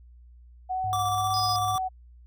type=tone with vibrato; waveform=sine; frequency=740 Hz; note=F#5; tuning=in tune; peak=-26 dBFS; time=0.69-1.89 s; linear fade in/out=20 ms; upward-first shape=triangle; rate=2 Hz; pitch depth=29 cents each way
type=tone with pitch glide; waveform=sine; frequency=100 to 102.51 Hz; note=G2 to G#2; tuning=+35 to -22 cents; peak=-33 dBFS; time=0.84-1.76 s; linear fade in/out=0 ms; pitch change=+43 cents; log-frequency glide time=0.97-1.62 s
type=tone with tremolo; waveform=square; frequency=1163 Hz; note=D6; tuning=17 cents flat; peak=-27 dBFS; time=0.93-1.78 s; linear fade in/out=0 ms; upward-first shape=square; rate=16 Hz; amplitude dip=30%
type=tone; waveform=triangle; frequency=5010 Hz; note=D#8; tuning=11 cents sharp; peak=-27 dBFS; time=1.34-1.56 s; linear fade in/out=0 ms
effects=added 60 Hz sine -48 dBFS peak until 2.26 s